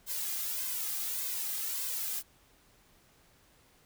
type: noise with flanger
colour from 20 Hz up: blue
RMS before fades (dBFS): -35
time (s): 0.06-2.23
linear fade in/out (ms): 50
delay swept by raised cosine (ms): 1.9 to 2.49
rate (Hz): 1.7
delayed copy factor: +0.9
effects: pink hiss -64 dBFS RMS until 3.85 s